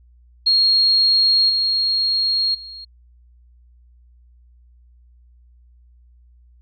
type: tone with level steps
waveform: sine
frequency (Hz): 4268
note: C8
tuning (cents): +34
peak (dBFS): -12 / -16 / -33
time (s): 0.46-2.85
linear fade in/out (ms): 10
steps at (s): 1.49 / 2.54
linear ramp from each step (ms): 10
effects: added 60 Hz sine -48 dBFS peak until 6.61 s

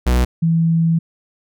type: tone pair in turn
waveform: 45% pulse / sine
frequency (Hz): 61.74 / 164.83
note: B1 / E3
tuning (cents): 0 / 0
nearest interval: octave + perfect fourth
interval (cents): 1700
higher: second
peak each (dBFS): -12 / -12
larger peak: neither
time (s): 0.06-0.25 / 0.42-0.99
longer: second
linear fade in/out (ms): 10
effects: none

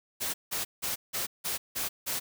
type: noise bursts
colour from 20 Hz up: white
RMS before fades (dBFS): -32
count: 7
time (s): 0.2-2.2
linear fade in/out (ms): 20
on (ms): 140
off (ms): 170
effects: none

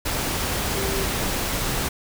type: tone in noise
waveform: sine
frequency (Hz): 389.7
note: G4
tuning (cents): -10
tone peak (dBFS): -28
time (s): 0.76-1.04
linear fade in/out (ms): 10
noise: pink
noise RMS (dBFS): -25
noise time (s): 0.05-1.89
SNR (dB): -6
effects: none

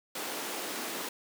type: high-pass noise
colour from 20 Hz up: pink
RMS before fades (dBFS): -37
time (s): 0.15-1.09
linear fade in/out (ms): 5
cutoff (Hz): 250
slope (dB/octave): 24
effects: none

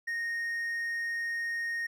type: tone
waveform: triangle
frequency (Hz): 1857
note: A#6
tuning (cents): -7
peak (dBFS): -29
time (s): 0.07-1.87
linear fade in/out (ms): 10
effects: none

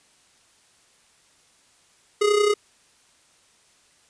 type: tone with amplitude modulation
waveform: square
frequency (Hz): 415.3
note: G#4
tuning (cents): 0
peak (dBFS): -15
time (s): 2.21-2.54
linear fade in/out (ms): 10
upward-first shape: sine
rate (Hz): 31.2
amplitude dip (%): 60
effects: white hiss -59 dBFS RMS until 4.09 s + resampled to 22050 Hz

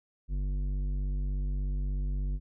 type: tone with tanh clipping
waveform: sine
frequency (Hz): 48.3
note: G1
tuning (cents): -25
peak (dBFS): -30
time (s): 0.28-2.4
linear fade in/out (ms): 50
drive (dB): 11
effects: none

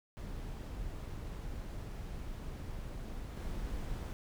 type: noise with level steps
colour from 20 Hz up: brown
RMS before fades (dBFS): -42 / -39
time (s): 0.17-4.13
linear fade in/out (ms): 0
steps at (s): 3.36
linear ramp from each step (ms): 10
effects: none

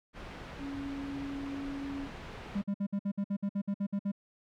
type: low-pass noise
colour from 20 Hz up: pink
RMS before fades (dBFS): -45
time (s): 0.13-2.64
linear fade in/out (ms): 50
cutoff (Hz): 2800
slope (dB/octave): 12
type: tone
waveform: sine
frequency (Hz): 278.2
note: C#4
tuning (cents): +6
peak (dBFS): -36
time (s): 0.58-2.09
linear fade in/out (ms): 50
type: tone bursts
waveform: triangle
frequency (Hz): 200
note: G3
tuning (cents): +35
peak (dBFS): -27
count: 13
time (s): 2.55-4.118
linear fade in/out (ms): 10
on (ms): 68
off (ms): 57
effects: none

